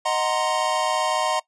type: chord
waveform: square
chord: C half-diminished seventh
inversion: first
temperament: equal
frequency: 622.3 / 740 / 932.3 / 1046.5 Hz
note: Eb5 / Gb5 / Bb5 / C6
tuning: 0 / 0 / 0 / 0 cents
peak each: -27 dBFS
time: 0.05-1.4 s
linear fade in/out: 10 ms
effects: noise-tail reverb RT60 0.1 s tail -20 dB re dry + resampled to 22050 Hz